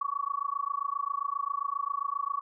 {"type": "tone with amplitude modulation", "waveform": "sine", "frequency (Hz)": 1128, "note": "C#6", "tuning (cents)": 30, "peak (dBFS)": -25, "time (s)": [0.01, 2.41], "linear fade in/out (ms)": 5, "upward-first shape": "sine", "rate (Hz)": 27.5, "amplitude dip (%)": 100, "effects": []}